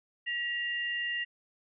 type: tone pair together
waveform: sine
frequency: 1917 / 2797 Hz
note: A#6 / F7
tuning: +48 / +2 cents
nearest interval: perfect fifth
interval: 654 cents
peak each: -32 / -35 dBFS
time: 0.26-1.25 s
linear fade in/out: 20 ms
effects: none